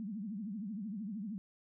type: tone with vibrato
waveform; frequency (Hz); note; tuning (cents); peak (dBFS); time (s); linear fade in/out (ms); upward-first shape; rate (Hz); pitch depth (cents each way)
sine; 207.7; G#3; 0; -38; 0-1.38; 0; triangle; 13; 230
effects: none